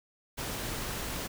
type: noise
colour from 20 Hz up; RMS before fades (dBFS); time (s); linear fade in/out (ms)
pink; -36; 0.37-1.28; 20
effects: none